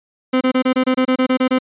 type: tone bursts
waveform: 30% pulse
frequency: 257.4 Hz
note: C4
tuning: 28 cents flat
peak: -10 dBFS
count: 12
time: 0.33-1.587 s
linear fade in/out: 10 ms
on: 80 ms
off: 27 ms
effects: resampled to 8000 Hz